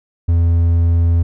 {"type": "tone", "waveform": "triangle", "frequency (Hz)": 84.5, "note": "E2", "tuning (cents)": 43, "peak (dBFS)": -8, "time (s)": [0.28, 1.23], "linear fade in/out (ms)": 10, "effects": []}